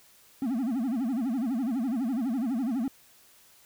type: tone with vibrato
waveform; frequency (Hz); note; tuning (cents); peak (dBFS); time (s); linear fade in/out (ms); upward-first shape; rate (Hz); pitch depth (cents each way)
triangle; 246.9; B3; 0; -24; 0.42-2.88; 2; sine; 12; 220
effects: white hiss -58 dBFS RMS until 3.65 s